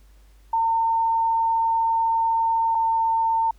sine tone pair in turn, 908 / 904 Hz, A#5 / A5, -46 / +47 cents, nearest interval unison, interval 7 cents, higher first, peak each -18 dBFS, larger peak neither, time 0.53-2.75 / 2.75-3.51 s, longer first, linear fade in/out 5 ms, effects added 50 Hz sine -49 dBFS peak until 3.58 s + pink hiss -62 dBFS RMS until 3.58 s

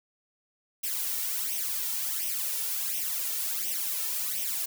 blue noise with flanger, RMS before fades -31 dBFS, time 0.83-4.66 s, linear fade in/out 10 ms, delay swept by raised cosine 0.34 to 2.24 ms, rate 1.4 Hz, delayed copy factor +0.75, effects none

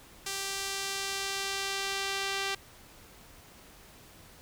sawtooth tone with band-pass filter sweep, 392 Hz, G4, in tune, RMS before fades -34 dBFS, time 0.26-2.55 s, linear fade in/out 5 ms, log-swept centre 6700 to 3400 Hz, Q 0.77, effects pink hiss -54 dBFS RMS until 4.41 s

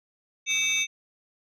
sine tone cluster, 2274 / 2625 / 3642 / 6170 Hz, C#7 / E7 / A#7 / G8, +44 / -8 / -41 / -28 cents, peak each -27 dBFS, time 0.46-0.87 s, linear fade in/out 50 ms, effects tanh soft clip ceiling -17 dBFS

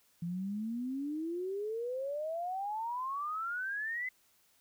sine exponential sweep, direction up, 167.2 to 2051 Hz, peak -34 dBFS, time 0.22-4.09 s, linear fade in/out 5 ms, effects white hiss -69 dBFS RMS until 4.6 s

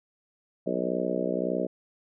harmonic tone with a mistuned harmonic, 61.74 Hz, B1, in tune, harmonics 3 / 4 / 5 / 6 / 7 / 8 / 9 / 10, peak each -34 / -34 / -34 / -34 / -34 / -34 / -34 / -34 dBFS, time 0.66-1.67 s, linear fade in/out 10 ms, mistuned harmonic 10, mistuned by +33 cents, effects none

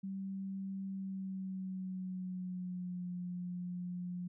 sine tone with pitch glide, 193.4 to 178.38 Hz, G3 to F3, -23 to +37 cents, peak -38 dBFS, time 0.03-4.28 s, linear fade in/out 10 ms, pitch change -140 cents, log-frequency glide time 0.9-3.1 s, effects none

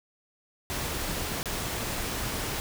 pink noise with dropouts, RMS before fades -32 dBFS, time 0.7-2.6 s, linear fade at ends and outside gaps 0 ms, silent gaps 1.43-1.457 s, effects none

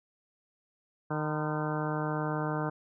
harmonic tone with a mistuned harmonic, 153 Hz, D#3, 29 cents flat, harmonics 1 / 2 / 3 / 4 / 5 / 6 / 7 / 8 / 9 / 10, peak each -33 / -36 / -38 / -39 / -40 / -41 / -41 / -42 / -43 / -43 dBFS, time 1.1-2.7 s, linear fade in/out 10 ms, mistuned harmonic 7, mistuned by -74 cents, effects none

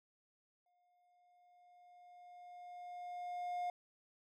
triangle tone with exponential growth, 712 Hz, F5, 33 cents sharp, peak -34 dBFS, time 0.66-3.7 s, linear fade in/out 2 ms, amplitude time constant 660 ms, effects none

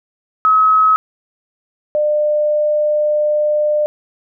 sine tone pair in turn, 1280 / 600.1 Hz, D#6 / D5, +49 / +37 cents, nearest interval octave + minor second, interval 1312 cents, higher first, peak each -8 / -12 dBFS, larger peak first, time 0.45-0.96 / 1.95-3.86 s, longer second, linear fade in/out 0 ms, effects none

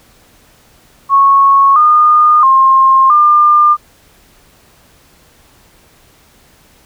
sine tone with pitch steps, 1102 / 1220 / 1064 / 1200 Hz, C#6 / D#6 / C6 / D6, -11 / -34 / +29 / +37 cents, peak -4 dBFS, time 1.09-3.77 s, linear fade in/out 50 ms, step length 670 ms, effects pink hiss -47 dBFS RMS until 6.85 s

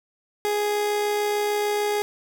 30% pulse tone with amplitude modulation, 415.3 Hz, G#4, in tune, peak -18 dBFS, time 0.45-2.02 s, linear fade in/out 0 ms, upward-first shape sine, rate 66.7 Hz, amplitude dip 25%, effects none

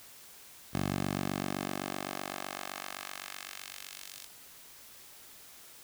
10% pulse tone with high-pass filter sweep, 47.83 Hz, G1, 42 cents flat, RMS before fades -38 dBFS, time 0.73-4.27 s, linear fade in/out 20 ms, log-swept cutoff 100 to 4200 Hz, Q 0.72, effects white hiss -53 dBFS RMS until 5.83 s

